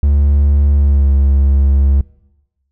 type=tone with pitch glide; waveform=triangle; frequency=71.6 to 69.04 Hz; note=D2 to C#2; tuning=-43 to -6 cents; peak=-6 dBFS; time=0.03-2.01 s; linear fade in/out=0 ms; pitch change=-63 cents; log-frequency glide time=0.74-1.12 s; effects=noise-tail reverb RT60 1.0 s tail -21 dB re dry